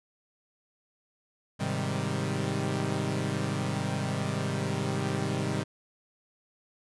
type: chord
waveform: sawtooth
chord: Ab major seventh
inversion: none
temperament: equal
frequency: 103.83 / 130.81 / 155.56 / 196 Hz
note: Ab2 / C3 / Eb3 / G3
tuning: 0 / 0 / 0 / 0 cents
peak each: -31 / -29 / -30 / -30 dBFS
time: 1.59-5.64 s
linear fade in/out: 20 ms
effects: resampled to 24000 Hz